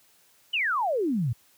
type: exponential sweep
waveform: sine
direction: down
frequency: 3067 to 106.2 Hz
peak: -23 dBFS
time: 0.53-1.33 s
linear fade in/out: 10 ms
effects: white hiss -61 dBFS RMS until 1.57 s + high-pass 60 Hz 12 dB/octave